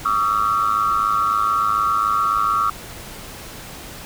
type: tone cluster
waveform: sine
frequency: 1134 / 1238 / 1345 Hz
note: C#6 / D#6 / E6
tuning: +39 / -9 / +34 cents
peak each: -20 dBFS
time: 0.05-2.7 s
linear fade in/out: 5 ms
effects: tanh soft clip ceiling -7 dBFS + pink hiss -36 dBFS RMS until 4.05 s